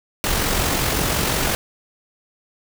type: noise with amplitude modulation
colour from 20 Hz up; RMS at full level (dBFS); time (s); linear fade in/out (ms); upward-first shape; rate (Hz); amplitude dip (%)
pink; -19; 0.24-1.55; 0; sine; 45.5; 35
effects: none